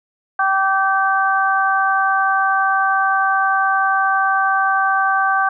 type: harmonic tone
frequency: 387.1 Hz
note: G4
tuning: 22 cents flat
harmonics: 2 / 3 / 4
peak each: -18 / -18 / -18 dBFS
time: 0.39-5.49 s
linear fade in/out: 5 ms
effects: none